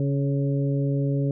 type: harmonic tone with a mistuned harmonic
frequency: 140 Hz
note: C#3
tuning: 18 cents sharp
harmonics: 1 / 2 / 3 / 4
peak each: -22 / -28 / -32 / -34 dBFS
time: 0-1.31 s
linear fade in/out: 2 ms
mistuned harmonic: 4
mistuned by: -17 cents
effects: none